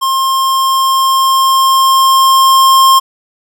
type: tone with level ramp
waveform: square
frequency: 1064 Hz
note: C6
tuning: 29 cents sharp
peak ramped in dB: -11 to -4 dBFS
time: 0.01-3 s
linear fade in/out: 20 ms
effects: none